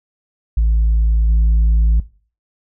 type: tone with level steps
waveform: sine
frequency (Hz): 55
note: A1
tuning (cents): 0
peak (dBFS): -9 / -7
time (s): 0.57-2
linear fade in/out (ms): 5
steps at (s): 1.28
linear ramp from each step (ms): 20
effects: noise-tail reverb RT60 0.4 s tail -20 dB re dry + tanh soft clip ceiling -9 dBFS